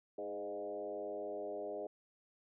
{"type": "tone with frequency modulation", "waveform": "sine", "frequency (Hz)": 513, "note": "C5", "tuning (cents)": -34, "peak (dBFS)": -39, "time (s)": [0.18, 1.87], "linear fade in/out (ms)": 5, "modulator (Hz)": 99, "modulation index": 1.7, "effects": []}